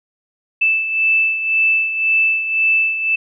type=beating tone pair; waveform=sine; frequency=2637 / 2638.9 Hz; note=E7 / E7; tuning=0 / +1 cents; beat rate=1.9 Hz; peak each=-14 / -21 dBFS; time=0.61-3.16 s; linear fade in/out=10 ms; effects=none